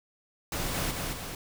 pink noise with echo, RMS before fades -32 dBFS, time 0.52-0.91 s, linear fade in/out 2 ms, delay 220 ms, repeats 2, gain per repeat -3 dB, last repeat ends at 1.35 s, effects none

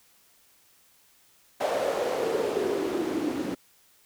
white noise with band-pass filter sweep, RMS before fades -28 dBFS, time 1.6-3.55 s, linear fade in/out 10 ms, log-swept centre 590 to 280 Hz, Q 5.2, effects white hiss -61 dBFS RMS until 4.05 s

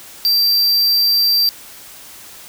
square tone, 4699 Hz, D8, in tune, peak -12 dBFS, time 0.25-1.49 s, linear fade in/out 0 ms, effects white hiss -38 dBFS RMS until 2.48 s

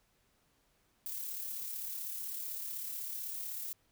violet noise with amplitude modulation, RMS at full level -39 dBFS, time 1.06-3.73 s, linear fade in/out 0 ms, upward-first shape sine, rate 35.9 Hz, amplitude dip 35%, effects pink hiss -73 dBFS RMS until 3.91 s

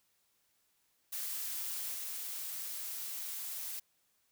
blue noise with level steps, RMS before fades -39 / -41 dBFS, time 1.12-3.8 s, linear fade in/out 10 ms, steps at 1.94 s, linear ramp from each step 2 ms, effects white hiss -75 dBFS RMS until 4.31 s

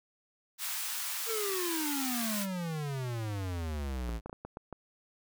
white high-pass noise, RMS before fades -36 dBFS, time 0.58-2.47 s, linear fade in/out 50 ms, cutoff 870 Hz, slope 24 dB/octave
square exponential sweep, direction down, 466.2 to 54 Hz, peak -34 dBFS, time 1.26-4.21 s, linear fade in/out 50 ms
clicks, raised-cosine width 1 ms, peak -27 dBFS, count 7, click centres 4.092 / 4.26 / 4.296 / 4.329 / 4.45 / 4.571 / 4.727 s
effects none

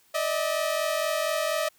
sawtooth tone pair together, 595 / 639.2 Hz, D5 / D#5, +22 / +47 cents, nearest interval minor second, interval 125 cents, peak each -25 / -23 dBFS, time 0.14-1.69 s, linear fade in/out 10 ms, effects white hiss -62 dBFS RMS until 1.78 s

